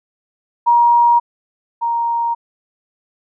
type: tone pair in turn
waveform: sine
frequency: 948 / 934.9 Hz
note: A#5 / A#5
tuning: +29 / +5 cents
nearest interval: unison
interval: 24 cents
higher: first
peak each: -8 / -15 dBFS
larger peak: first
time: 0.66-1.2 / 1.81-2.35 s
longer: neither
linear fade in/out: 20 ms
effects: none